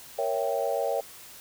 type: chord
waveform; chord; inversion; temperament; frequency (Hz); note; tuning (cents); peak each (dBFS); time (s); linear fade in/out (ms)
sine; A# diminished seventh; none; equal; 466.2 / 554.4 / 659.3 / 784; A#4 / C#5 / E5 / G5; 0 / 0 / 0 / 0; -31 / -29 / -31 / -32; 0.18-1.01; 10
effects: white hiss -47 dBFS RMS until 1.4 s